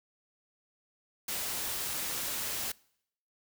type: noise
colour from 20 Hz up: white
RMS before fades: -35 dBFS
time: 1.28-2.72 s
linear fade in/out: 5 ms
effects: noise-tail reverb RT60 0.7 s tail -24 dB re dry